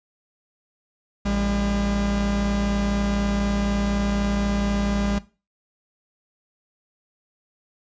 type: tone pair together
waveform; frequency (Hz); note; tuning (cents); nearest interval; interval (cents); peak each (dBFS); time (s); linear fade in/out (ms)
45% pulse; 56.38 / 201.5; A1 / G3; +43 / +48; octave + minor seventh; 2205; -25 / -23; 1.25-5.19; 10
effects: noise-tail reverb RT60 0.3 s tail -17 dB re dry + resampled to 16000 Hz